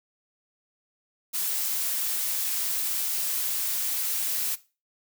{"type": "noise", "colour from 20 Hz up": "blue", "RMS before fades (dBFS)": -28, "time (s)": [1.33, 4.56], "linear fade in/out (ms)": 20, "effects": ["noise-tail reverb RT60 0.3 s tail -17 dB re dry"]}